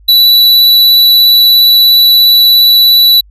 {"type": "tone with vibrato", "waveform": "square", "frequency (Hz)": 3951, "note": "B7", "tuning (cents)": 0, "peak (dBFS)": -3, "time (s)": [0.08, 3.21], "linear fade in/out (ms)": 10, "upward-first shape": "sine", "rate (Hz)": 17, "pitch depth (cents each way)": 9, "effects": ["added 50 Hz sine -37 dBFS peak until 3.3 s"]}